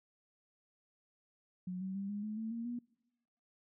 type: tone with pitch steps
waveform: sine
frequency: 182.2 / 189.61 / 197.32 / 205.3 / 213.7 / 222.4 / 231.4 / 240.8 Hz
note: F#3 / F#3 / G3 / G#3 / G#3 / A3 / A#3 / B3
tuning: -26 / +43 / +12 / -20 / +50 / +19 / -13 / -44 cents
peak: -37 dBFS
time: 1.67-2.79 s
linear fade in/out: 5 ms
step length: 140 ms
effects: noise-tail reverb RT60 1.0 s tail -25 dB re dry